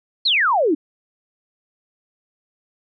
sine exponential sweep, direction down, 4490 to 277.8 Hz, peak -14 dBFS, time 0.25-0.75 s, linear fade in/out 10 ms, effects none

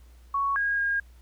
sine tone with pitch steps, 1113 / 1634 / 1623 Hz, C#6 / G#6 / G#6, +7 / -29 / -40 cents, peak -23 dBFS, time 0.34-1 s, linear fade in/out 5 ms, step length 220 ms, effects added 60 Hz sine -49 dBFS peak until 1.21 s + pink hiss -63 dBFS RMS until 1.21 s

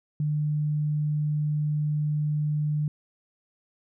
sine tone, 150 Hz, D3, 37 cents sharp, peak -23 dBFS, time 0.2-2.88 s, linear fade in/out 2 ms, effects none

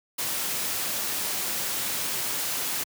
white noise, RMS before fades -29 dBFS, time 0.18-2.84 s, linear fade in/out 10 ms, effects high-pass 100 Hz 12 dB/octave

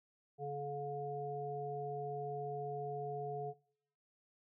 harmonic tone, 142.7 Hz, D3, 49 cents flat, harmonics 1 / 3 / 5, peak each -45 / -42 / -43 dBFS, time 0.38-3.54 s, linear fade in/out 50 ms, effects noise-tail reverb RT60 0.7 s tail -23 dB re dry

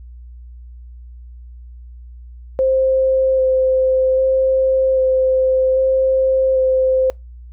sine tone with vibrato, 523.3 Hz, C5, in tune, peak -12 dBFS, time 2.59-7.1 s, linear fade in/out 0 ms, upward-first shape square, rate 0.63 Hz, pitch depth 9 cents each way, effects noise-tail reverb RT60 0.2 s tail -25 dB re dry + added 60 Hz sine -34 dBFS peak until 7.52 s

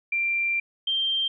sine tone pair in turn, 2367 / 3160 Hz, D7 / G7, +13 / +13 cents, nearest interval perfect fourth, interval 500 cents, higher second, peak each -22 dBFS, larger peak neither, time 0.12-0.6 / 0.87-1.28 s, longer first, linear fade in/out 5 ms, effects none

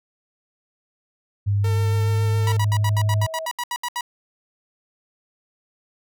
sine tone with pitch glide, 101 to 104.38 Hz, G#2 to G#2, -48 to +9 cents, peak -17 dBFS, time 1.46-3.27 s, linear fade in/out 20 ms, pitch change +57 cents, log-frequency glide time 1.66-2.24 s
sawtooth tone with vibrato, 451 Hz, A4, 43 cents sharp, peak -25 dBFS, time 1.64-2.57 s, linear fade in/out 5 ms, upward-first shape triangle, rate 7.2 Hz, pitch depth 16 cents each way
sine tone with exponential growth, 643 Hz, E5, 43 cents flat, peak -27 dBFS, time 1.75-3.46 s, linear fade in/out 5 ms, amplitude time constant 370 ms
sawtooth tone bursts, 969 Hz, B5, 33 cents flat, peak -20 dBFS, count 13, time 2.47-4.009 s, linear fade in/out 2 ms, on 51 ms, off 73 ms
effects none

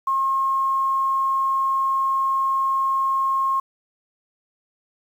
sine tone with quantisation, 1075 Hz, C6, 47 cents sharp, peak -18 dBFS, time 0.07-3.6 s, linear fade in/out 5 ms, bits 8, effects none

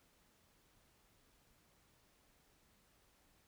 silence, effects pink hiss -72 dBFS RMS until 3.47 s

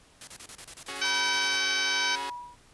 white noise bursts, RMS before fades -43 dBFS, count 15, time 0.21-1.575 s, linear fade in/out 2 ms, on 63 ms, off 30 ms
5% pulse chord, C# suspended fourth, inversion none, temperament equal with one note detuned, 277.2 / 370 / 421.8 Hz, C#4 / F#4 / G#4, 0 / 0 / +27 cents, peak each -29 dBFS, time 0.88-2.3 s, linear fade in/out 5 ms
harmonic tone, 766 Hz, G5, 40 cents flat, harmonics 2 / 3 / 4 / 5 / 6 / 7 / 8, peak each -30 / -32 / -33 / -34 / -35 / -35 / -36 dBFS, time 1.01-2.16 s, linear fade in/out 10 ms
sine tone with tremolo, 971 Hz, B5, 30 cents flat, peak -32 dBFS, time 1.03-2.56 s, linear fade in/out 20 ms, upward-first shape sine, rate 1.1 Hz, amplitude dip 95%
effects pink hiss -58 dBFS RMS until 2.73 s + resampled to 24000 Hz

